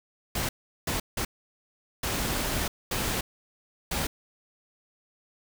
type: noise bursts at uneven times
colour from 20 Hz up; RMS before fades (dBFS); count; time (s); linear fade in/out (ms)
pink; -29; 6; 0.35-0.49 / 0.87-1 / 1.17-1.25 / 2.03-2.68 / 2.91-3.21 / 3.91-4.07; 5
effects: none